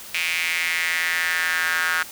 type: tone with high-pass filter sweep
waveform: square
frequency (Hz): 84.8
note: E2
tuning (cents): +50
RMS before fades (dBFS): -23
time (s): 0.14-2.03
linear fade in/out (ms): 5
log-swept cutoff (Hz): 2400 to 1500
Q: 4.8
effects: white hiss -39 dBFS RMS until 2.11 s